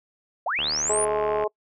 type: linear sweep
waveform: sine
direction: up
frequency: 557 to 9956 Hz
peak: -23 dBFS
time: 0.46-1.05 s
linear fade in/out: 5 ms
type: click train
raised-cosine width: 0.5 ms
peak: -18 dBFS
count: 65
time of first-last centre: 0.59-1.438 s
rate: 75.5 Hz
type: harmonic tone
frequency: 211.6 Hz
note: G#3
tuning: 33 cents sharp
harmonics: 2 / 3 / 4 / 5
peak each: -24 / -27 / -31 / -32 dBFS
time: 0.89-1.48 s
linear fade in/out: 10 ms
effects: noise-tail reverb RT60 0.1 s tail -26 dB re dry